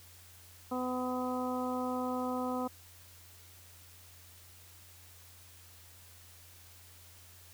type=harmonic tone; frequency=252.3 Hz; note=B3; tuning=37 cents sharp; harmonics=1 / 2 / 3 / 4 / 5; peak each=-35 / -38 / -40 / -41 / -42 dBFS; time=0.71-2.68 s; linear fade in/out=10 ms; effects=added 88 Hz sine -58 dBFS peak until 7.53 s + white hiss -57 dBFS RMS until 7.53 s